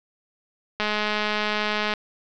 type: click train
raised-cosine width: 0.3 ms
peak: -9 dBFS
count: 241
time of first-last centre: 0.8-1.937 s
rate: 211 Hz
effects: resampled to 16000 Hz + 7-bit